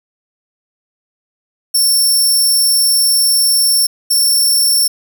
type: tone bursts at uneven times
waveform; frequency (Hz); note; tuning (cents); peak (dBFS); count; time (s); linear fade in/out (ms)
15% pulse; 5420; E8; +47; -4; 2; 1.74-3.87 / 4.1-4.88; 10
effects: 7-bit